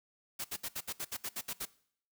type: noise bursts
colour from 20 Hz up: white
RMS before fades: -38 dBFS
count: 11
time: 0.39-1.655 s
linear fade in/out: 10 ms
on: 55 ms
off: 66 ms
effects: noise-tail reverb RT60 0.6 s tail -20 dB re dry